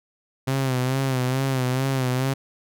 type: tone with vibrato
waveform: sawtooth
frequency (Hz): 130.81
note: C3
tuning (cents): 0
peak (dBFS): -17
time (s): 0.47-2.34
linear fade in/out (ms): 10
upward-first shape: sine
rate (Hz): 2.3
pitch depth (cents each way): 63
effects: none

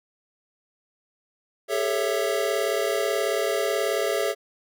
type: chord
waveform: square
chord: A dominant seventh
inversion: third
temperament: equal with one note detuned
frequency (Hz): 401.6 / 440 / 554.4 / 659.3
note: G4 / A4 / C#5 / E5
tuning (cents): +42 / 0 / 0 / 0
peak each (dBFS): -29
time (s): 1.68-4.35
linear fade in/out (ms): 50
effects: none

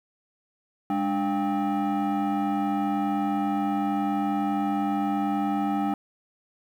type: tone with frequency modulation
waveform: sine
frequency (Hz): 294.7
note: D4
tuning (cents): +6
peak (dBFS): -20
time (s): 0.9-5.94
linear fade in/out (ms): 2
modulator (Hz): 499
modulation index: 1.3
effects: tanh soft clip ceiling -22 dBFS + 9-bit

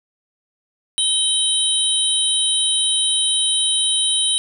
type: tone cluster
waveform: sine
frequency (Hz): 3086 / 3821 / 9420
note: G7 / A#7 / D9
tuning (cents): -28 / +42 / +4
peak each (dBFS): -20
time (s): 0.98-4.38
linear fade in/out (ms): 0
effects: none

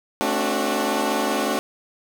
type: chord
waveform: 15% pulse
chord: D dominant seventh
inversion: second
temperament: equal with one note detuned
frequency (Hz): 220 / 268.4 / 293.7 / 370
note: A3 / C4 / D4 / F#4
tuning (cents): 0 / +44 / 0 / 0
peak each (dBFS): -20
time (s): 0.21-1.59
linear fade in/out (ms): 0
effects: none

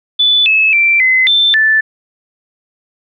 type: tone with pitch steps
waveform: sine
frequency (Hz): 3482 / 2594 / 2348 / 2043 / 3549 / 1756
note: A7 / E7 / D7 / C7 / A7 / A6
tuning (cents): -19 / -28 / -1 / -42 / +14 / -4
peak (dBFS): -7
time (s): 0.19-1.81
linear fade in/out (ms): 10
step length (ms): 270
effects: none

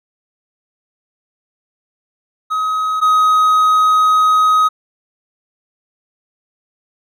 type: tone pair in turn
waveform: triangle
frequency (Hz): 1268 / 1260.7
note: D#6 / D#6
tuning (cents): +32 / +22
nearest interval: unison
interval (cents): 10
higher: first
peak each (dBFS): -13 / -7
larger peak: second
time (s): 2.5-3.01 / 3.01-4.69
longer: second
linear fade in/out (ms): 20
effects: none

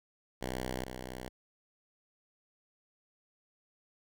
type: tone pair in turn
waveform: 5% pulse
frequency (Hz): 63.4 / 63.09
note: B1 / B1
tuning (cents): +46 / +38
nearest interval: unison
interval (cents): 8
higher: first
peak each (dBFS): -24 / -30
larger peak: first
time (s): 0.41-0.85 / 0.85-1.29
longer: neither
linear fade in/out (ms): 10
effects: none

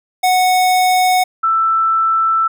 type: tone pair in turn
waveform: square / sine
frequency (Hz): 737 / 1326.9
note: F#5 / E6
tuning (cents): -7 / +11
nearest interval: minor seventh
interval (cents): 1018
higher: second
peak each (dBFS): -11 / -11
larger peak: neither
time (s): 0.23-1.24 / 1.43-2.48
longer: second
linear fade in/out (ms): 10
effects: none

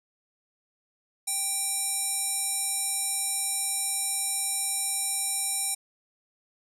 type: tone with band-pass filter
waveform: square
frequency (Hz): 784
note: G5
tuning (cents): 0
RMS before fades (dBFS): -29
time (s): 1.27-5.75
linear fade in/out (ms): 10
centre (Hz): 9300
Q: 4.4
effects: none

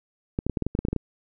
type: clicks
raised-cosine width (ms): 3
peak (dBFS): -12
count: 12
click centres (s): 0.389 / 0.466 / 0.497 / 0.572 / 0.623 / 0.666 / 0.751 / 0.79 / 0.851 / 0.885 / 0.93 / 0.963
effects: none

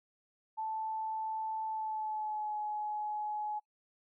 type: tone with pitch glide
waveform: sine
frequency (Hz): 878 to 844.7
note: A5 to G#5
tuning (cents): -4 to +29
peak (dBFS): -34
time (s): 0.57-3.6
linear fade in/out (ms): 20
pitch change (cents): -67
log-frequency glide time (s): 1.66-2.57
effects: noise-tail reverb RT60 0.1 s tail -24 dB re dry

